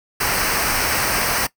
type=noise with comb filter; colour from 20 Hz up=pink; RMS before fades=-20 dBFS; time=0.2-1.47 s; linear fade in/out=10 ms; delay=0.28 ms; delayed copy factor=-0.65; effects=noise-tail reverb RT60 0.1 s tail -19 dB re dry